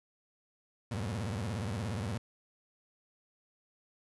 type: tone with vibrato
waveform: 30% pulse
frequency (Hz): 103.83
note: G#2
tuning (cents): 0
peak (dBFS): -31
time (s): 0.91-2.18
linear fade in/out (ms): 5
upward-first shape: sine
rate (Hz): 17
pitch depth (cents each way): 280
effects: resampled to 22050 Hz + 10-bit